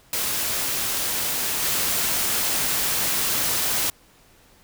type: noise with level steps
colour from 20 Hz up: white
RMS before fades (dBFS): -25 / -23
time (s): 0.13-3.9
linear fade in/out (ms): 2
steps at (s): 1.62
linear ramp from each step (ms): 10
effects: pink hiss -55 dBFS RMS until 4.63 s